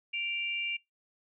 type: tone pair together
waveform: sine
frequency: 2349 / 2793 Hz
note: D7 / F7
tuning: 0 / -1 cents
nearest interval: minor third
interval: 299 cents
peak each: -34 / -34 dBFS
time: 0.13-0.77 s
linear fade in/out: 10 ms
effects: noise-tail reverb RT60 0.2 s tail -25 dB re dry